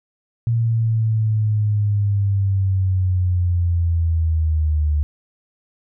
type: linear sweep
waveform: sine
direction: down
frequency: 116.54 to 73.8 Hz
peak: -15 dBFS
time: 0.47-5.03 s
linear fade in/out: 0 ms
effects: none